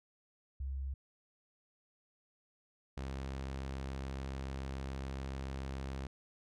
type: tone pair in turn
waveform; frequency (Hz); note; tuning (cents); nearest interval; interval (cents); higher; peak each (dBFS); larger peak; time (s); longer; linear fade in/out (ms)
sine / sawtooth; 67.3 / 67.01; C2 / C2; +49 / +42; unison; 7; first; -36 / -35; second; 0.6-0.94 / 2.97-6.07; second; 5
effects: low-pass 7000 Hz 12 dB/octave